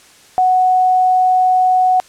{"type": "tone", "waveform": "sine", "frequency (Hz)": 740, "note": "F#5", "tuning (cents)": 0, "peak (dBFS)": -9, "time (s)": [0.38, 2], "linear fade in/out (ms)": 0, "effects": ["white hiss -45 dBFS RMS until 2.08 s", "low-pass 9000 Hz 12 dB/octave"]}